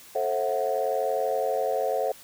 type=chord; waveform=sine; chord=F# half-diminished seventh; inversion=first; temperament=equal with one note detuned; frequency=440 / 532.1 / 659.3 / 740 Hz; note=A4 / C5 / E5 / F#5; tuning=0 / +29 / 0 / 0 cents; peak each=-29 / -27 / -29 / -29 dBFS; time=0.15-2.12 s; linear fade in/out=5 ms; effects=tanh soft clip ceiling -15 dBFS + white hiss -49 dBFS RMS until 2.23 s